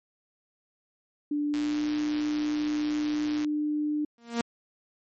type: tone with pitch glide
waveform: sine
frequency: 293.7 to 299.4 Hz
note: D4 to D4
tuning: 0 to +33 cents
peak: -25 dBFS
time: 1.31-4.05 s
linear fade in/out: 5 ms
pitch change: +33 cents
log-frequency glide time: 1.48-1.84 s
type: click train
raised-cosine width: 0.2 ms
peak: -22 dBFS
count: 224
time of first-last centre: 1.54-3.446 s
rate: 117 Hz
type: tone with exponential growth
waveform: sawtooth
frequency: 234.3 Hz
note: A#3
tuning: 9 cents sharp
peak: -19 dBFS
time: 4.18-4.41 s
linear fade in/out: 2 ms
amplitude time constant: 50 ms
effects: MP3 32 kbps